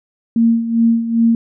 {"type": "tone with tremolo", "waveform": "sine", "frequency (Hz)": 230, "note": "A#3", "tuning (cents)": -23, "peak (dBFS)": -8, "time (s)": [0.36, 1.35], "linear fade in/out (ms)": 2, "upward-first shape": "sine", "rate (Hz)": 2.5, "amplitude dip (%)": 70, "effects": []}